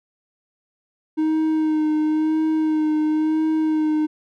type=tone with vibrato; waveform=triangle; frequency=311.1 Hz; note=D#4; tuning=in tune; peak=-15 dBFS; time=1.17-4.07 s; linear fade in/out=20 ms; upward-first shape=sine; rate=0.97 Hz; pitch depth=23 cents each way; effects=none